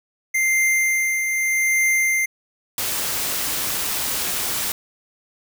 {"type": "tone with tremolo", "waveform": "square", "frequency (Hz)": 2093, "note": "C7", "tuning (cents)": 0, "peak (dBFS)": -16, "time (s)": [0.34, 2.26], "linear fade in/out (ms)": 10, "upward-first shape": "triangle", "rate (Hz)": 0.82, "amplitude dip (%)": 45}
{"type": "noise", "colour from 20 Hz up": "white", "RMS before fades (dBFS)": -24, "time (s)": [2.78, 4.72], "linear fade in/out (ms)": 2}
{"effects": []}